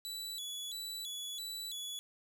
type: tone with vibrato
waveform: sawtooth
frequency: 3667 Hz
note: A#7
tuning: 29 cents flat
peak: -37 dBFS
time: 0.05-1.99 s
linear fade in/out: 0 ms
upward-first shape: square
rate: 1.5 Hz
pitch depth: 130 cents each way
effects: 13-bit